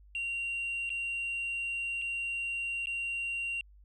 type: tone with dropouts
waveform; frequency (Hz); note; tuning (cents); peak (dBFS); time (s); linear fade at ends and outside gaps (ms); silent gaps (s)
sine; 2760; F7; -21; -30; 0.15-3.61; 1; 0.893-0.902 / 2.016-2.02 / 2.858-2.87
effects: tanh soft clip ceiling -30 dBFS + added 50 Hz sine -54 dBFS peak until 3.84 s